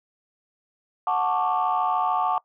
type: chord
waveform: sine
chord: D major seventh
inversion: first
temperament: just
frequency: 734.2 / 881 / 1101.2 / 1174.7 Hz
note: F#5 / A5 / C#6 / D6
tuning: -14 / +2 / -12 / 0 cents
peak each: -24 / -25 / -28 / -26 dBFS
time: 1.07-2.38 s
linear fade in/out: 2 ms
effects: noise-tail reverb RT60 0.1 s tail -21 dB re dry + tanh soft clip ceiling -13 dBFS